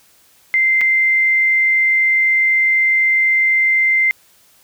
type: tone with dropouts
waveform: sine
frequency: 2084 Hz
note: C7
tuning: 7 cents flat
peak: -11 dBFS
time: 0.54-4.11 s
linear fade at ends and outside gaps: 0 ms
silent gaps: 0.81-0.814 s
effects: white hiss -52 dBFS RMS until 4.63 s